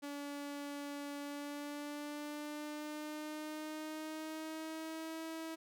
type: tone with pitch glide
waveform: sawtooth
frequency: 286.4 to 323.3 Hz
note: D4 to E4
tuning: -43 to -34 cents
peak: -38 dBFS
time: 0.02-5.56 s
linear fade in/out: 20 ms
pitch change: +209 cents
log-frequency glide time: 1.19-5.24 s
effects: none